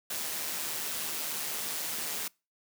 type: noise with amplitude modulation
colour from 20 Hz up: white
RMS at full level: -33 dBFS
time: 0.1-2.28 s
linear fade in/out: 5 ms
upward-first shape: sine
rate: 155 Hz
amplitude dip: 40%
effects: noise-tail reverb RT60 0.3 s tail -26 dB re dry + high-pass 150 Hz 12 dB/octave